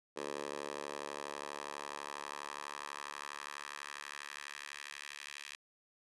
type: tone with high-pass filter sweep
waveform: 10% pulse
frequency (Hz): 72.2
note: D2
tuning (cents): -29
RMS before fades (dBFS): -45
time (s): 0.16-5.56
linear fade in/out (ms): 10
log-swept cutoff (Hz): 470 to 2300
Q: 1.5
effects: resampled to 24000 Hz